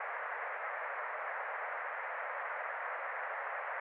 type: band-pass noise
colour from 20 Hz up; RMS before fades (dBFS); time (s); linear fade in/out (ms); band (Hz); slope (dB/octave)
white; -40; 0-3.8; 5; 510 to 2000; 48
effects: none